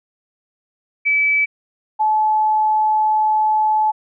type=tone pair in turn; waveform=sine; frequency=2300 / 861.5 Hz; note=D7 / A5; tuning=-37 / -37 cents; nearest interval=octave + perfect fourth; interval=1700 cents; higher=first; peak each=-13 dBFS; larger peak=neither; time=1.05-1.46 / 1.99-3.92 s; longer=second; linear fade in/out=20 ms; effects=none